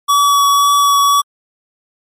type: tone with vibrato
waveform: square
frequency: 1137 Hz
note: C#6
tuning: 44 cents sharp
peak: -9 dBFS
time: 0.08-1.22 s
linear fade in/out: 20 ms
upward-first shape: triangle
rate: 1.9 Hz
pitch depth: 12 cents each way
effects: MP3 64 kbps